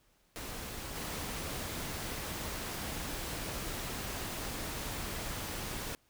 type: noise with level steps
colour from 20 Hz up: pink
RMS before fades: -42 / -39 dBFS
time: 0.36-5.95 s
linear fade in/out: 0 ms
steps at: 0.95 s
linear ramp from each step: 10 ms
effects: pink hiss -70 dBFS RMS until 6.09 s